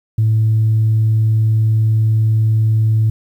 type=tone; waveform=sine; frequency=110 Hz; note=A2; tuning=in tune; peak=-9 dBFS; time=0.18-3.1 s; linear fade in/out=5 ms; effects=tanh soft clip ceiling -7 dBFS + 8-bit